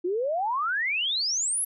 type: exponential sweep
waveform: sine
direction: up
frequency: 338.9 to 11540 Hz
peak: -24 dBFS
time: 0.04-1.65 s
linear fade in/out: 10 ms
effects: none